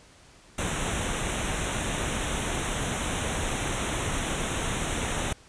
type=band-stop noise; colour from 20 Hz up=pink; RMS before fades=-29 dBFS; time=0.58-5.33 s; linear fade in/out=5 ms; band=3900 to 5800 Hz; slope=96 dB/octave; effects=pink hiss -54 dBFS RMS until 5.48 s + resampled to 22050 Hz